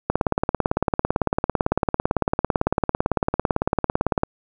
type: click train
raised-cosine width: 1 ms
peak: -4 dBFS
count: 75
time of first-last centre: 0.1-4.234 s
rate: 17.9 Hz
effects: none